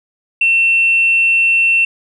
sine tone, 2700 Hz, E7, 41 cents sharp, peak -8 dBFS, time 0.41-1.85 s, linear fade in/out 5 ms, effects tanh soft clip ceiling -5 dBFS

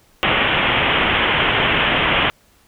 white low-pass noise, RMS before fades -17 dBFS, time 0.23-2.3 s, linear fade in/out 0 ms, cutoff 3300 Hz, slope 96 dB/octave, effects pink hiss -55 dBFS RMS until 2.67 s

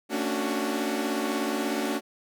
sawtooth chord, D major seventh, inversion second, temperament equal with one note detuned, 225.1 / 277.2 / 293.7 / 370 Hz, A3 / C#4 / D4 / F#4, +40 / 0 / 0 / 0 cents, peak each -28 dBFS, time 0.09-2.01 s, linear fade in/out 50 ms, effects none

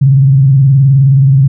sine tone with vibrato, 135.8 Hz, C#3, 35 cents flat, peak -3 dBFS, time 0.01-1.48 s, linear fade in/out 10 ms, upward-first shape square, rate 19 Hz, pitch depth 73 cents each way, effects none

